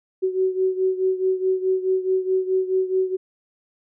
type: beating tone pair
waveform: sine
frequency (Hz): 374.3 / 379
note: F#4 / F#4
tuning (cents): +20 / +42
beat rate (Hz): 4.7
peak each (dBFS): -20 / -24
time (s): 0.22-3.17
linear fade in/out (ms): 20
effects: none